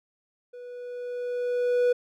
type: tone with level ramp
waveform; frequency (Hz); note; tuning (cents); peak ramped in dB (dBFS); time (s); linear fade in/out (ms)
triangle; 490.2; B4; -13; -38 to -16; 0.53-1.93; 10
effects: none